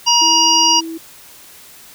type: harmonic tone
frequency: 951 Hz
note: A#5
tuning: 34 cents sharp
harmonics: 1 / 3 / 5 / 6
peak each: -15 / -15 / -15 / -15 dBFS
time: 0.06-0.81 s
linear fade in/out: 20 ms
type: tone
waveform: sine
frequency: 326.7 Hz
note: E4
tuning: 15 cents flat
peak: -24 dBFS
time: 0.21-0.98 s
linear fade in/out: 10 ms
effects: white hiss -41 dBFS RMS until 1.94 s